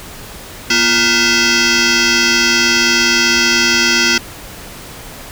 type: tone with frequency modulation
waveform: sine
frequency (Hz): 1521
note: F#6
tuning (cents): +47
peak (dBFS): -7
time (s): 0.7-4.18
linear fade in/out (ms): 5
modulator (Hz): 587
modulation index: 7.4
effects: tanh soft clip ceiling -8 dBFS + pink hiss -32 dBFS RMS until 5.31 s